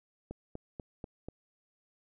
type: click train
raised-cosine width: 2 ms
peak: -27 dBFS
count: 5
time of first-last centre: 0.31-1.286 s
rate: 4.1 Hz
effects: none